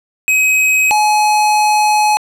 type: tone pair in turn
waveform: square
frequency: 2536 / 846.3 Hz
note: D#7 / G#5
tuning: +32 / +32 cents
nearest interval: octave + perfect fifth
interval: 1900 cents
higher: first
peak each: -10 dBFS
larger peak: neither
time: 0.28-0.91 / 0.91-2.17 s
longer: second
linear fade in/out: 0 ms
effects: low-pass 12000 Hz 12 dB/octave